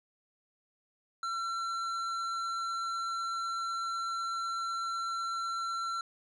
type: tone with hard clipping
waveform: sine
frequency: 1354 Hz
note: E6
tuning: 46 cents sharp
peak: -34 dBFS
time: 1.23-6.01 s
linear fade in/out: 2 ms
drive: 9 dB
effects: resampled to 32000 Hz